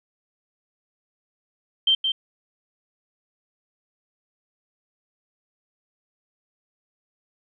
sine tone with echo, 3136 Hz, G7, in tune, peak -15 dBFS, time 1.87-1.95 s, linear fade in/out 5 ms, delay 170 ms, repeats 1, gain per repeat -5 dB, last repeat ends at 2.12 s, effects none

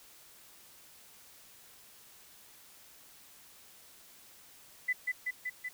sine tone with echo, 2000 Hz, B6, 21 cents sharp, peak -27 dBFS, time 4.88-4.93 s, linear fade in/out 10 ms, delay 190 ms, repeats 4, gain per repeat -2 dB, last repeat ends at 5.69 s, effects white hiss -57 dBFS RMS until 5.73 s

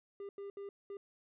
triangle tone bursts at uneven times, 399.6 Hz, G4, 33 cents sharp, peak -40 dBFS, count 4, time 0.2-0.29 / 0.38-0.5 / 0.57-0.69 / 0.9-0.97 s, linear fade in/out 2 ms, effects resampled to 8000 Hz

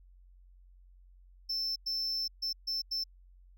triangle tone bursts at uneven times, 5320 Hz, E8, 15 cents sharp, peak -30 dBFS, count 5, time 1.49-1.76 / 1.86-2.28 / 2.42-2.53 / 2.67-2.82 / 2.91-3.04 s, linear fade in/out 10 ms, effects added 45 Hz sine -55 dBFS peak until 3.57 s

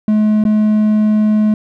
triangle tone with dropouts, 213.4 Hz, G#3, 47 cents sharp, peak -7 dBFS, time 0.08-1.54 s, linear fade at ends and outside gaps 2 ms, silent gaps 0.439-0.451 s, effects none

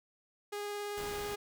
sawtooth tone with vibrato, 411.4 Hz, G#4, 16 cents flat, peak -33 dBFS, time 0.52-1.36 s, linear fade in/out 10 ms, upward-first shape triangle, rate 18 Hz, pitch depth 9 cents each way
pink noise, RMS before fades -45 dBFS, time 0.97-1.35 s, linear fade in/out 5 ms
effects none

